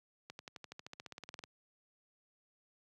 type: accelerating click train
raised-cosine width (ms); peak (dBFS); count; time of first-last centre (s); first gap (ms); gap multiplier
0.2; -29; 18; 0.3-1.438; 91; 0.96
effects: high-pass 100 Hz 12 dB/octave